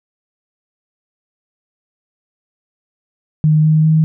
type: tone with pitch steps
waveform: sine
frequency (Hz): 154.2 / 155.9 / 157.62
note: D#3 / D#3 / D#3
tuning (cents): -15 / +4 / +23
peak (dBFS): -8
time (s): 3.44-4.04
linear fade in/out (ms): 0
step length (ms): 200
effects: none